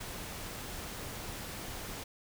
pink noise, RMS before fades -42 dBFS, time 0-2.04 s, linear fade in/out 10 ms, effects none

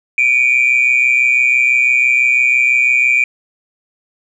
sine tone pair together, 2314 / 2440 Hz, D7 / D#7, -26 / -34 cents, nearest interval minor second, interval 92 cents, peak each -11 dBFS, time 0.18-3.24 s, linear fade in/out 2 ms, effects tanh soft clip ceiling -4 dBFS

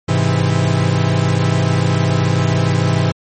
45% pulse chord, Ab augmented, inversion none, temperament equal with one note detuned, 103.83 / 130.81 / 164.05 Hz, Ab2 / C3 / E3, 0 / 0 / -8 cents, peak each -17 dBFS, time 0.08-3.12 s, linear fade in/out 10 ms, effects MP3 32 kbps

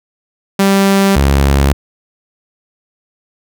sawtooth tone pair in turn, 196 / 69.3 Hz, G3 / C#2, 0 / 0 cents, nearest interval octave + tritone, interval 1800 cents, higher first, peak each -4 / -4 dBFS, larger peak neither, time 0.59-1.16 / 1.16-1.73 s, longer neither, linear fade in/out 5 ms, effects none

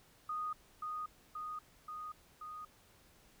sine tone with echo, 1238 Hz, D#6, 9 cents flat, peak -36 dBFS, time 0.29-0.53 s, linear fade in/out 5 ms, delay 530 ms, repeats 4, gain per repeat -2 dB, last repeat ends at 2.65 s, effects pink hiss -65 dBFS RMS until 3.4 s

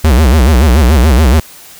square tone with vibrato, 69.3 Hz, C#2, in tune, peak -5 dBFS, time 0.04-1.4 s, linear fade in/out 5 ms, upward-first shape sine, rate 7 Hz, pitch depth 270 cents each way, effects white hiss -35 dBFS RMS until 1.79 s

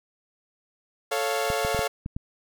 sawtooth chord, A augmented, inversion none, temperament equal, 440 / 554.4 / 698.5 Hz, A4 / C#5 / E#5, 0 / 0 / 0 cents, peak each -25 dBFS, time 1.11-1.88 s, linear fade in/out 10 ms
clicks, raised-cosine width 5 ms, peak -19 dBFS, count 6, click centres 1.502 / 1.649 / 1.747 / 1.792 / 2.061 / 2.165 s
effects none

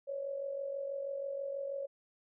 sine tone with amplitude modulation, 554.4 Hz, C#5, in tune, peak -33 dBFS, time 0.07-1.87 s, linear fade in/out 20 ms, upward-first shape sine, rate 46.2 Hz, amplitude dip 60%, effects none

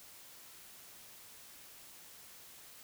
silence, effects white hiss -55 dBFS RMS until 2.83 s

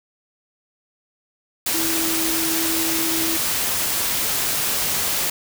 sine tone in noise, 326.7 Hz, E4, 15 cents flat, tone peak -25 dBFS, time 1.74-3.37 s, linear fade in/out 5 ms, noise white, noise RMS -22 dBFS, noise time 1.66-5.3 s, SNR -6 dB, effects none

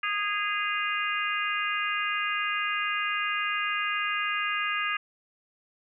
harmonic tone with a mistuned harmonic, 412.2 Hz, G#4, 13 cents flat, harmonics 3 / 4 / 5 / 6 / 7, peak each -31 / -32 / -33 / -34 / -34 dBFS, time 0.03-4.97 s, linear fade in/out 5 ms, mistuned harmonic 7, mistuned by -54 cents, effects none

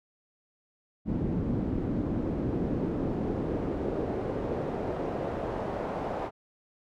brown noise with band-pass filter sweep, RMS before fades -31 dBFS, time 1.05-6.31 s, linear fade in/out 50 ms, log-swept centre 220 to 720 Hz, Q 1.4, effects none

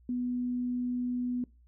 sine tone, 246.9 Hz, B3, in tune, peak -29 dBFS, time 0.09-1.44 s, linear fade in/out 2 ms, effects noise-tail reverb RT60 0.3 s tail -23 dB re dry + added 60 Hz sine -57 dBFS peak until 1.67 s

